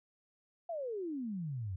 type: exponential sweep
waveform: sine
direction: down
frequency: 705 to 87.31 Hz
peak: -36 dBFS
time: 0.69-1.76 s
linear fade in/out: 5 ms
effects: none